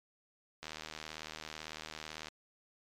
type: click train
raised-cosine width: 0.2 ms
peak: -25 dBFS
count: 130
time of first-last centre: 0.63-2.284 s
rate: 78 Hz
effects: MP3 96 kbps